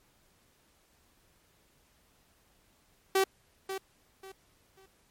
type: tone with echo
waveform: sawtooth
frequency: 384.3 Hz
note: G4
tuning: 34 cents flat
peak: -19 dBFS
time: 3.15-3.24 s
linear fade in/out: 5 ms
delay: 540 ms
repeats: 3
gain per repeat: -11 dB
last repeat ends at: 4.86 s
effects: pink hiss -67 dBFS RMS until 5.1 s + MP3 64 kbps